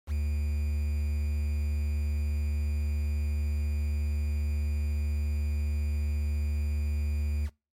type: tone with quantisation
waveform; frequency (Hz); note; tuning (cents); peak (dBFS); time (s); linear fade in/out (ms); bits
triangle; 73.8; D2; +9; -24; 0.07-7.5; 50; 8
effects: noise-tail reverb RT60 0.3 s tail -25 dB re dry + MP3 64 kbps